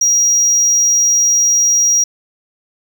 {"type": "tone", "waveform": "triangle", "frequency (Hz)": 5720, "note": "F8", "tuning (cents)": 41, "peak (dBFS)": -8, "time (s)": [0.01, 2.04], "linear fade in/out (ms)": 5, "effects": []}